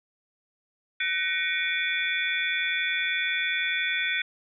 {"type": "tone cluster", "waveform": "sine", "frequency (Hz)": [1508, 1880, 2234, 2405, 3450], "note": ["F#6", "A#6", "C#7", "D7", "A7"], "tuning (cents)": [32, 14, 13, 41, -35], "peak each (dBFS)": -31, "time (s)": [1, 4.22], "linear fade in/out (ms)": 5, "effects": []}